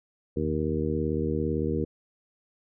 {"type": "harmonic tone with a mistuned harmonic", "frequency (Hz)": 77.78, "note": "D#2", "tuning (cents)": 0, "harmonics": [1, 2, 3, 4, 5, 6], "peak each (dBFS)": [-32, -32, -32, -32, -32, -32], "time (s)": [0.36, 1.85], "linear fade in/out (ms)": 10, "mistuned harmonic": 1, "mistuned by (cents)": 86, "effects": []}